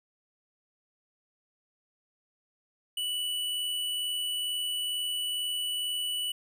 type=tone with amplitude modulation; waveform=square; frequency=2960 Hz; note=F#7; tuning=in tune; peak=-29 dBFS; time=2.97-6.32 s; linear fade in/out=5 ms; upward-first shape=sine; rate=82.2 Hz; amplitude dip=25%; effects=none